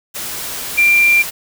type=tone in noise; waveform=sine; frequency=2374 Hz; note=D7; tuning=18 cents sharp; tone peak=-8 dBFS; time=0.77-1.23 s; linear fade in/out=20 ms; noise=white; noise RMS=-25 dBFS; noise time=0.14-1.31 s; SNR=+14 dB; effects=none